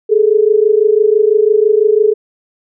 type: tone pair together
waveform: sine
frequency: 414 / 440 Hz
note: G#4 / A4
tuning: -5 / 0 cents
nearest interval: minor second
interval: 105 cents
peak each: -10 dBFS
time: 0.09-2.14 s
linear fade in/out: 20 ms
effects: none